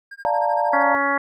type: tone with tremolo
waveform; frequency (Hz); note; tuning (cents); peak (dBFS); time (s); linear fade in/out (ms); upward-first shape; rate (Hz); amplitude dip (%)
triangle; 1611; G6; +47; -31; 0.11-0.83; 5; sine; 13; 100
type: chord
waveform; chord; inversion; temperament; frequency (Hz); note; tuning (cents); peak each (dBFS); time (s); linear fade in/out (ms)
sine; Bb major seventh; first; equal; 587.3 / 698.5 / 880 / 932.3; D5 / F5 / A5 / Bb5; 0 / 0 / 0 / 0; -23; 0.25-0.95; 0
type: harmonic tone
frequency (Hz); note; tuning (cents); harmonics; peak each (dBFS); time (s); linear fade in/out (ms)
280; C#4; +18; 1 / 2 / 3 / 4 / 5 / 6 / 7; -28 / -26 / -26 / -23 / -27 / -26 / -25; 0.73-1.18; 5
effects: none